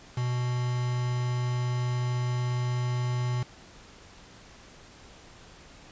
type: tone with quantisation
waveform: triangle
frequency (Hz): 123.47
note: B2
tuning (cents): 0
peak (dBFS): -24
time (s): 0.17-3.43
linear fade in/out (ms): 5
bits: 6
effects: pink hiss -51 dBFS RMS until 5.91 s + resampled to 16000 Hz